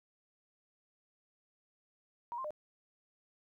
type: tone with pitch steps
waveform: sine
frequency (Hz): 950 / 1050 / 604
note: A#5 / C6 / D5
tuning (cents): +33 / +6 / +48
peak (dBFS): -37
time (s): 2.32-2.506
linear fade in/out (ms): 0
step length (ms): 62
effects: 13-bit